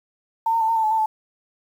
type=tone with pitch steps; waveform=sine; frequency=904 / 915 / 885 / 913 / 889 / 862 / 890 / 870 Hz; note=A5 / A#5 / A5 / A#5 / A5 / A5 / A5 / A5; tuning=+47 / -32 / +10 / -36 / +18 / -36 / +20 / -20 cents; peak=-17 dBFS; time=0.46-1.06 s; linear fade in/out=5 ms; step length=75 ms; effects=8-bit